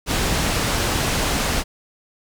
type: low-pass noise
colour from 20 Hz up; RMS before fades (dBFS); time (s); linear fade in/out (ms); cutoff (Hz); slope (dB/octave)
pink; -21; 0.06-1.64; 50; 9700; 12
effects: none